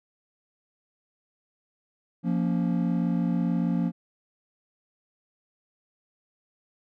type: chord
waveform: triangle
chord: Bb minor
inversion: second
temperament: just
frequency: 174.81 / 233.1 / 279.7 Hz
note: F3 / Bb3 / Db4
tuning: +2 / 0 / +16 cents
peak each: -23 / -26 / -29 dBFS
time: 2.23-3.92 s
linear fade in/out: 50 ms
effects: none